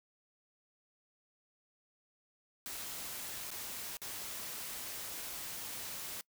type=noise with dropouts; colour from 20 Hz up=white; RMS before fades=-43 dBFS; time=2.66-6.21 s; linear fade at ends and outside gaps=0 ms; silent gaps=3.505-3.514 / 3.97-4.017 s; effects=noise-tail reverb RT60 0.1 s tail -24 dB re dry